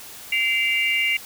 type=tone cluster; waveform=sine; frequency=2074 / 2316 / 2793 Hz; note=C7 / D7 / F7; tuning=-16 / -25 / -1 cents; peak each=-23 dBFS; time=0.32-1.17 s; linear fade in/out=5 ms; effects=white hiss -40 dBFS RMS until 1.25 s

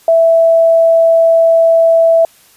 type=tone; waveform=sine; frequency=660 Hz; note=E5; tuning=2 cents sharp; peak=-5 dBFS; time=0.08-2.25 s; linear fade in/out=2 ms; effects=white hiss -46 dBFS RMS until 2.56 s + resampled to 32000 Hz

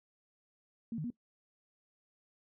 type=tone with pitch steps; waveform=sine; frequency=229.4 / 153.8 / 240.4 Hz; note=A#3 / D#3 / B3; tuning=-28 / -20 / -46 cents; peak=-35 dBFS; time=0.92-1.103 s; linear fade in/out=2 ms; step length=61 ms; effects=noise-tail reverb RT60 0.1 s tail -19 dB re dry

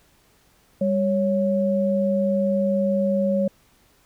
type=tone pair together; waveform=sine; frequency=198.69 / 554.4 Hz; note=G3 / C#5; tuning=+24 / 0 cents; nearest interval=octave + tritone; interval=1776 cents; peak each=-21 dBFS; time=0.81-3.48 s; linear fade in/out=5 ms; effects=pink hiss -59 dBFS RMS until 4.05 s

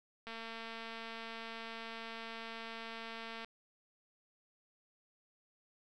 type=click train; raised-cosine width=0.3 ms; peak=-30 dBFS; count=722; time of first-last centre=0.27-3.446 s; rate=227 Hz; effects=none

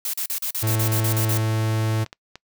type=noise bursts; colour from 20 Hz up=blue; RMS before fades=-26 dBFS; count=11; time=0.05-1.375 s; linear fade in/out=2 ms; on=85 ms; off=39 ms
type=tone; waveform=45% pulse; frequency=110 Hz; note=A2; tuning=in tune; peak=-20 dBFS; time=0.62-2.05 s; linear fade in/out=20 ms
type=clicks; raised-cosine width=0.2 ms; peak=-20 dBFS; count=4; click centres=1.37 / 2.063 / 2.129 / 2.356 s
effects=noise-tail reverb RT60 0.1 s tail -25 dB re dry

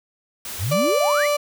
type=noise; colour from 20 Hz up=white; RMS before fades=-32 dBFS; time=0.45-0.73 s; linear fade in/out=2 ms
type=exponential sweep; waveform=sine; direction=up; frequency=77.78 to 2459 Hz; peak=-21 dBFS; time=0.58-1.29 s; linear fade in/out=50 ms
type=tone; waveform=35% pulse; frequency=585 Hz; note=D5; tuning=7 cents flat; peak=-16 dBFS; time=0.71-1.37 s; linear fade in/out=10 ms
effects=none

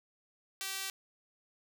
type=tone with high-pass filter; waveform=sawtooth; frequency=387 Hz; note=G4; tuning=22 cents flat; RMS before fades=-39 dBFS; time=0.61-0.9 s; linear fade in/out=0 ms; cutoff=2500 Hz; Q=0.58; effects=none

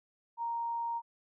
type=tone; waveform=sine; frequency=932.3 Hz; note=A#5; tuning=in tune; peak=-32 dBFS; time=0.37-1.02 s; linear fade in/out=50 ms; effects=none

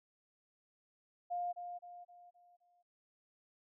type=tone with echo; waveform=sine; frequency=706 Hz; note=F5; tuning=19 cents sharp; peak=-35 dBFS; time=1.3-1.53 s; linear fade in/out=20 ms; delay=260 ms; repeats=5; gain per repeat=-7 dB; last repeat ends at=2.83 s; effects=none

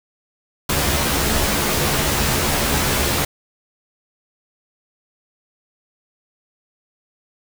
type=noise with comb filter; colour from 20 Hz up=pink; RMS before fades=-19 dBFS; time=0.69-3.25 s; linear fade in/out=5 ms; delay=14 ms; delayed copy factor=+0.8; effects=none

